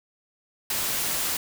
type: noise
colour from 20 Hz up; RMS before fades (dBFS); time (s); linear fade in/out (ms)
white; -27; 0.7-1.37; 2
effects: none